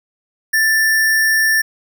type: tone with sample-and-hold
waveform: sine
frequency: 1767 Hz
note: A6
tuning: 7 cents sharp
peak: -11 dBFS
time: 0.53-1.62 s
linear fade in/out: 10 ms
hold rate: 7350 Hz
effects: none